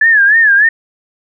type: tone with vibrato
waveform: sine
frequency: 1712 Hz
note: A6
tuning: 48 cents flat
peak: -5 dBFS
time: 0.01-0.69 s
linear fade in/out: 5 ms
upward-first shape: sine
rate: 3.3 Hz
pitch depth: 130 cents each way
effects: none